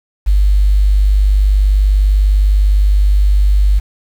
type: tone with quantisation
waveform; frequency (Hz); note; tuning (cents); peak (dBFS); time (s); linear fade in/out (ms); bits
sine; 49.84; G1; +29; -7; 0.26-3.8; 20; 6
effects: none